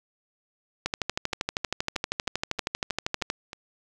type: two click trains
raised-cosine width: 0.2 ms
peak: -9 / -21 dBFS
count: 32 / 8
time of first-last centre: 0.86-3.301 / 1.33-3.531 s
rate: 12.7 / 3.18 Hz
effects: none